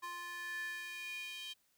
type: tone with high-pass filter sweep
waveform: square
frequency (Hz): 349.2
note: F4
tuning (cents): 0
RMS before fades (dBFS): -44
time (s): 0.02-1.54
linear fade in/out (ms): 20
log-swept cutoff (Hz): 1200 to 3100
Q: 5.7
effects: white hiss -75 dBFS RMS until 1.77 s